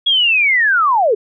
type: linear sweep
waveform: sine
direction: down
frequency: 3354 to 390.6 Hz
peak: -10 dBFS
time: 0.06-1.15 s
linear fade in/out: 10 ms
effects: none